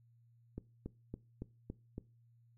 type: click train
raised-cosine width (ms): 3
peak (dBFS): -29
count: 6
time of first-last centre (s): 0.58-1.981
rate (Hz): 3.57
effects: noise-tail reverb RT60 0.3 s tail -20 dB re dry + added 117 Hz sine -64 dBFS peak until 2.57 s